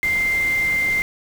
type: tone in noise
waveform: sine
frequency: 2093 Hz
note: C7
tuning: in tune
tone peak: -17 dBFS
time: 0.03-1.02 s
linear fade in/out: 0 ms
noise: pink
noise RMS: -33 dBFS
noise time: 0.03-1.02 s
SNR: +13 dB
effects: none